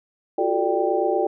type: tone cluster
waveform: sine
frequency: 348.1 / 376.1 / 437.3 / 592 / 785 Hz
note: F4 / F#4 / A4 / D5 / G5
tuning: -6 / +28 / -11 / +14 / +2 cents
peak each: -25 dBFS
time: 0.38-1.27 s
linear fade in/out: 5 ms
effects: none